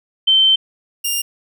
sine / 10% pulse tone pair in turn, 3100 / 2807 Hz, G7 / F7, -20 / +8 cents, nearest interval major second, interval 172 cents, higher first, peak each -9 dBFS, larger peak neither, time 0.27-0.56 / 1.04-1.22 s, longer first, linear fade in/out 10 ms, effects none

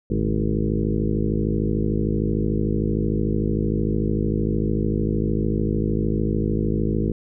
harmonic tone with a mistuned harmonic, 53.3 Hz, G#1, 46 cents sharp, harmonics 1 / 2 / 3 / 4 / 5 / 6 / 7 / 8 / 9, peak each -26 / -27 / -27 / -25 / -34 / -28 / -30 / -31 / -34 dBFS, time 0.1-7.12 s, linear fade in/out 5 ms, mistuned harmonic 3, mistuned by -89 cents, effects none

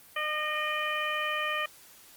harmonic tone with a mistuned harmonic, 607 Hz, D#5, 43 cents flat, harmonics 1 / 2 / 3 / 4 / 5, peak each -37 / -33 / -33 / -35 / -37 dBFS, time 0.16-1.66 s, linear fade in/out 5 ms, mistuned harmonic 3, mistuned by +30 cents, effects white hiss -54 dBFS RMS until 2.16 s + Opus 32 kbps

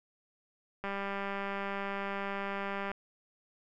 click train, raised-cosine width 0.5 ms, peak -22 dBFS, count 412, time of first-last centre 0.84-2.916 s, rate 198 Hz, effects none

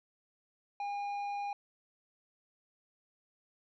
sine tone with tanh clipping, 811 Hz, G#5, 41 cents flat, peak -36 dBFS, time 0.8-1.53 s, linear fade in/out 2 ms, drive 8 dB, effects none

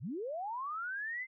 sine linear sweep, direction up, 90 to 2093 Hz, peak -36 dBFS, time 0-1.27 s, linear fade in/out 50 ms, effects none

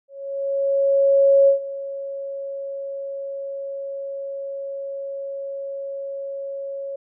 sine tone with ADSR envelope, 552 Hz, C#5, 7 cents flat, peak -10 dBFS, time 0.08-6.96 s, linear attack 1400 ms, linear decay 110 ms, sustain -17 dB, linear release 6 ms, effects none

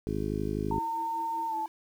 harmonic tone, 52 Hz, G#1, 3 cents sharp, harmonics 1 / 2 / 3 / 4 / 5 / 6 / 7 / 8, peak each -37 / -37 / -37 / -37 / -37 / -37 / -37 / -37 dBFS, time 0.07-0.79 s, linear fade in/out 0 ms
sine tone with pitch glide, 911 to 872.9 Hz, A#5 to A5, -40 to -14 cents, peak -29 dBFS, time 0.71-1.66 s, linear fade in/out 2 ms, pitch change -74 cents, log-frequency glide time 1.48-1.55 s
triangle tone with tremolo, 329.6 Hz, E4, in tune, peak -38 dBFS, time 0.77-1.68 s, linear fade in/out 0 ms, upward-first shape triangle, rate 5.2 Hz, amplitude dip 85%
effects 9-bit

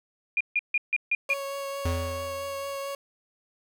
sine tone bursts, 2424 Hz, D#7, 46 cents flat, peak -21 dBFS, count 6, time 0.37-1.336 s, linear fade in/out 2 ms, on 36 ms, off 150 ms
30% pulse tone with vibrato, 554.4 Hz, C#5, in tune, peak -29 dBFS, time 1.29-2.95 s, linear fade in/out 2 ms, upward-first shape triangle, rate 4.5 Hz, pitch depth 13 cents each way
square tone with exponential decay, 85.5 Hz, F2, 36 cents flat, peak -24 dBFS, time 1.85-2.77 s, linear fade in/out 5 ms, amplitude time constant 200 ms
effects none

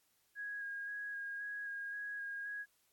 sine tone with vibrato, 1644 Hz, G#6, 18 cents flat, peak -40 dBFS, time 0.35-2.66 s, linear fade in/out 50 ms, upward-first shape square, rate 1.9 Hz, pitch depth 15 cents each way, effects white hiss -75 dBFS RMS until 2.92 s + AAC 64 kbps

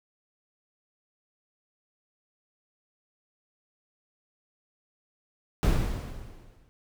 brown noise with exponential decay, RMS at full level -20 dBFS, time 5.63-6.69 s, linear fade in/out 0 ms, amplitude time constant 230 ms, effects none

